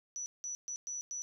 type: tone bursts at uneven times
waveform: sine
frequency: 5920 Hz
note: F#8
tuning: in tune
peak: -37 dBFS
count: 5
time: 0.16-0.26 / 0.44-0.55 / 0.68-0.76 / 0.87-1.01 / 1.11-1.22 s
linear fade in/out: 0 ms
effects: none